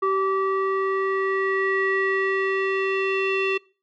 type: tone with low-pass filter sweep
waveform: square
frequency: 386.1 Hz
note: G4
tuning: 26 cents flat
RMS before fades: -23 dBFS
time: 0.02-3.58 s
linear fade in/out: 10 ms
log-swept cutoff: 1300 to 2800 Hz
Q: 4.8
effects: noise-tail reverb RT60 0.4 s tail -24 dB re dry